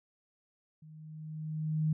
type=tone with level ramp; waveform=sine; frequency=155.56 Hz; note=D#3; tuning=in tune; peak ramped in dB=-50 to -25 dBFS; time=0.82-1.93 s; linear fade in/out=5 ms; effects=none